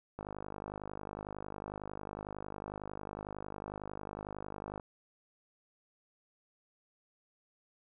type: click train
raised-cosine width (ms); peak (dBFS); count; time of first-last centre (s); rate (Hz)
1; -27; 236; 0.19-4.798; 51
effects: none